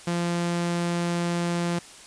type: tone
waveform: sawtooth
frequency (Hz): 172.5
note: F3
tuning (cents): -21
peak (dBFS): -20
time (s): 0.07-1.79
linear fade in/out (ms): 5
effects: white hiss -46 dBFS RMS until 2.06 s + resampled to 22050 Hz